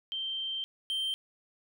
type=tone pair in turn; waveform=sine / triangle; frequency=3136 / 3136 Hz; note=G7 / G7; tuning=0 / 0 cents; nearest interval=unison; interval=0 cents; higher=neither; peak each=-32 / -28 dBFS; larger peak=second; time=0.12-0.64 / 0.9-1.14 s; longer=first; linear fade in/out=0 ms; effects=none